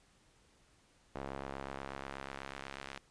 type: tone with band-pass filter sweep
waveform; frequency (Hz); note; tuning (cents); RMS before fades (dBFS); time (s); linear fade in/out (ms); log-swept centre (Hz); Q
sawtooth; 68.2; C#2; -28; -45; 1.15-2.99; 0; 710 to 2400; 0.75
effects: pink hiss -68 dBFS RMS until 3.1 s + resampled to 22050 Hz

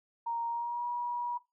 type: tone with pitch glide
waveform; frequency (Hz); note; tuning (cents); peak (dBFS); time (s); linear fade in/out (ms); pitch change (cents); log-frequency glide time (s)
sine; 932.3 to 963.5; A#5 to B5; 0 to -43; -31; 0.26-1.38; 10; +57; 0.47-0.86
effects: noise-tail reverb RT60 0.2 s tail -18 dB re dry

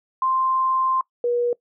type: tone pair in turn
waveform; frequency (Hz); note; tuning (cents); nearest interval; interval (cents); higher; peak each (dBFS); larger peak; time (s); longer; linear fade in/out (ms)
sine; 1046.5 / 481.5; C6 / B4; 0 / -44; octave + minor second; 1344; first; -18; neither; 0.22-1.01 / 1.24-1.53; first; 2
effects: noise-tail reverb RT60 0.1 s tail -22 dB re dry

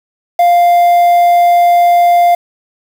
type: tone with quantisation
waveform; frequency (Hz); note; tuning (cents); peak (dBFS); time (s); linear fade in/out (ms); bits
triangle; 698.5; F5; 0; -3; 0.39-2.35; 5; 5
effects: none

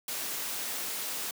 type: noise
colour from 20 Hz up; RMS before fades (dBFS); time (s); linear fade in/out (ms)
white; -35; 0.08-1.31; 2
effects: high-pass 200 Hz 12 dB/octave

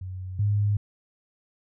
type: tone pair in turn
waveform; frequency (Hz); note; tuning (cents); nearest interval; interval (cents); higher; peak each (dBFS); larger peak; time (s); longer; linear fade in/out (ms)
sine; 92.8 / 102.97; F#2 / G#2; +6 / -14; major second; 180; second; -32 / -20; second; 0.01-0.39 / 0.39-0.77; neither; 5
effects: none

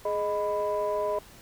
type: tone cluster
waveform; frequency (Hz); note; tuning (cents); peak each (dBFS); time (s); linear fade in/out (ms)
sine; 419.1 / 620 / 993; G#4 / D#5 / B5; +16 / -6 / +9; -30 / -27 / -31; 0.05-1.19; 5
effects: tanh soft clip ceiling -19 dBFS + pink hiss -51 dBFS RMS until 1.41 s

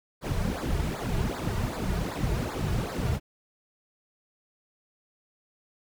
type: noise with flanger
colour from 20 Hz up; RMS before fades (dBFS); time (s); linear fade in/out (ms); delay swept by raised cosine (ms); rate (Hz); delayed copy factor
brown; -29; 0.21-3.2; 50; 0.33 to 3.93; 2.6; -1
effects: none

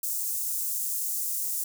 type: high-pass noise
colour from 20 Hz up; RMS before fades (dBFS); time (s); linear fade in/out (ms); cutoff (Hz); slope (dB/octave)
white; -30; 0.03-1.64; 5; 6800; 24
effects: none

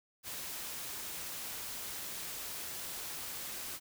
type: noise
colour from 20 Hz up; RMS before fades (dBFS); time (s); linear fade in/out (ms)
white; -42; 0.23-3.8; 50
effects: none

